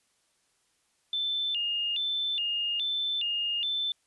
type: tone with vibrato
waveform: sine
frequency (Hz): 3166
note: G7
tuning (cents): +17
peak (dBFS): -27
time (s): 1.13-3.92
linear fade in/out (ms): 2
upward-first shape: square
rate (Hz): 1.2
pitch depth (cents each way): 190
effects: white hiss -71 dBFS RMS until 4.06 s + resampled to 24000 Hz